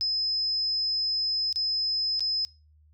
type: tone with dropouts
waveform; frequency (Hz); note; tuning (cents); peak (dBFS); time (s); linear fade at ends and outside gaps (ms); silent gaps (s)
sine; 5100; D#8; +42; -24; 0.01-2.45; 0; 1.527-1.559 / 2.195-2.206
effects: noise-tail reverb RT60 0.3 s tail -22 dB re dry + added 76 Hz sine -56 dBFS peak until 2.93 s